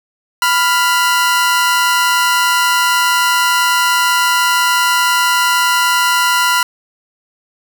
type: tone pair together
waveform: sawtooth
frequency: 990.6 / 1396.9 Hz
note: B5 / F6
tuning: +5 / 0 cents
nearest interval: tritone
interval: 595 cents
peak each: -10 dBFS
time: 0.42-6.63 s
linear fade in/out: 2 ms
effects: none